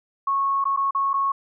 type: tone with dropouts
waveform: sine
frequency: 1100 Hz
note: C#6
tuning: 14 cents flat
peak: -19 dBFS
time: 0.27-1.32 s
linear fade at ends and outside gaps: 5 ms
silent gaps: 0.642-0.653 / 0.764-0.772 / 0.909-0.948 / 1.133-1.139 s
effects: none